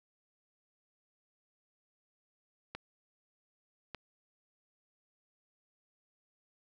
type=clicks; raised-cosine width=0.3 ms; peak=-24 / -25 dBFS; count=2; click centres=2.75 / 3.947 s; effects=none